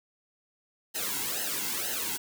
white noise with flanger, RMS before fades -32 dBFS, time 0.94-2.18 s, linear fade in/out 20 ms, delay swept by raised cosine 0.85 to 1.7 ms, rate 2.1 Hz, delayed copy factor -0.9, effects none

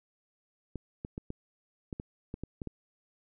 clicks, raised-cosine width 3 ms, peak -24 dBFS, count 10, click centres 0.757 / 1.049 / 1.179 / 1.304 / 1.928 / 1.999 / 2.341 / 2.436 / 2.618 / 2.673 s, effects none

